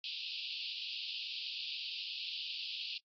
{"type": "band-pass noise", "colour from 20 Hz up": "pink", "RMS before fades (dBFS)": -42, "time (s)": [0.04, 2.98], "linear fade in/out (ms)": 2, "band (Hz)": [2600, 4900], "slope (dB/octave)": 96, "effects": ["noise-tail reverb RT60 0.1 s tail -24 dB re dry", "AAC 32 kbps"]}